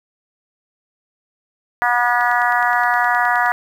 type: harmonic tone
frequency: 242.3 Hz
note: B3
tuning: 33 cents flat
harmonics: 3 / 4 / 5 / 6 / 7 / 8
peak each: -19 / -20 / -22 / -22 / -21 / -23 dBFS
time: 1.82-3.52 s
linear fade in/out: 0 ms
type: click train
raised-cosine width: 0.2 ms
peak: -19 dBFS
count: 13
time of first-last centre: 2.21-3.461 s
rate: 9.59 Hz
effects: 7-bit